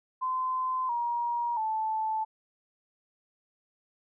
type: tone with pitch steps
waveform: sine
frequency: 1029 / 949.1 / 875.3 Hz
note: C6 / A#5 / A5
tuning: -29 / +31 / -9 cents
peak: -27 dBFS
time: 0.21-2.25 s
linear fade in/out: 20 ms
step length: 680 ms
effects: none